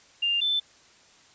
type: tone pair in turn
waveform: sine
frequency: 2800 / 3528 Hz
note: F7 / A7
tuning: +4 / +4 cents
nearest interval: major third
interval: 400 cents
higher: second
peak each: -22 dBFS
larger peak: neither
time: 0.22-0.41 / 0.41-0.6 s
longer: neither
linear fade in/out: 10 ms
effects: white hiss -56 dBFS RMS until 1.34 s + resampled to 16000 Hz